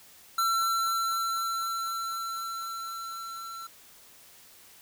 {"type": "tone with level ramp", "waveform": "square", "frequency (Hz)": 1348, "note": "E6", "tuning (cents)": 38, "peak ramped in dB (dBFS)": [-24, -39], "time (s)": [0.38, 3.67], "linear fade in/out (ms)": 5, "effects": ["white hiss -54 dBFS RMS until 4.81 s"]}